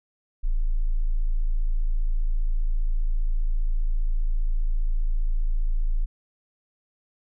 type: tone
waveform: sine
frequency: 27.5 Hz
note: A0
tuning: in tune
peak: -19 dBFS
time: 0.43-6.06 s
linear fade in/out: 20 ms
effects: none